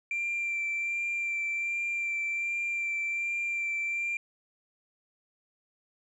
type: tone with vibrato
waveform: sine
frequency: 2361 Hz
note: D7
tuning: 9 cents sharp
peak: -27 dBFS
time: 0.11-4.17 s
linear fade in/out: 2 ms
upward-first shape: sine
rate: 1.3 Hz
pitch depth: 15 cents each way
effects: tanh soft clip ceiling -26 dBFS